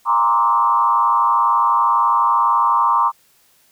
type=tone with frequency modulation; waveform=sine; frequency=1047 Hz; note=C6; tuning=1 cent sharp; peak=-12 dBFS; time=0.05-3.12 s; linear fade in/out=50 ms; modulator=112 Hz; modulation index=1.4; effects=white hiss -56 dBFS RMS until 3.71 s